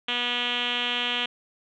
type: tone with low-pass filter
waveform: 5% pulse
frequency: 243.2 Hz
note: B3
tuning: 26 cents flat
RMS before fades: -27 dBFS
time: 0.08-1.26 s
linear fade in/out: 5 ms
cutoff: 3200 Hz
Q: 6.7
effects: none